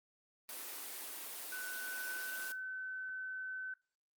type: high-pass noise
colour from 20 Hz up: white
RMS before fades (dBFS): -45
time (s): 0.49-2.52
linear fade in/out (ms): 0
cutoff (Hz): 250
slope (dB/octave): 48
type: tone with pitch glide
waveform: sine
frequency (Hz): 1500 to 1521.8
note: F#6 to F#6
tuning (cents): +23 to +48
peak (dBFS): -40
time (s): 1.52-3.74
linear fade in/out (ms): 5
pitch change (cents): +25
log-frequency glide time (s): 1.82-2.62
effects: noise-tail reverb RT60 0.3 s tail -20 dB re dry + Opus 24 kbps